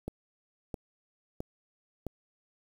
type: click train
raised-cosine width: 2 ms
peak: -22 dBFS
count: 4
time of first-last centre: 0.08-2.067 s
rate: 1.51 Hz
effects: 8-bit